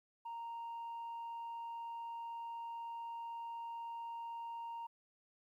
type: tone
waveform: sine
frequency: 929 Hz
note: A#5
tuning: 6 cents flat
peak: -40 dBFS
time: 0.25-4.87 s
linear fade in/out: 10 ms
effects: tanh soft clip ceiling -41 dBFS + 13-bit